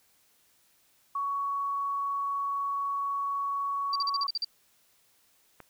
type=tone; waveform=sine; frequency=1119 Hz; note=C#6; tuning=16 cents sharp; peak=-28 dBFS; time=1.15-4.27 s; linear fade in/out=5 ms
type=tone bursts; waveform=sine; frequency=4693 Hz; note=D8; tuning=2 cents flat; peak=-27 dBFS; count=8; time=3.93-4.446 s; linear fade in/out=2 ms; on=26 ms; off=44 ms
type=click; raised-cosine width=0.5 ms; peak=-30 dBFS; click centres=5.603 s
effects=white hiss -66 dBFS RMS until 5.69 s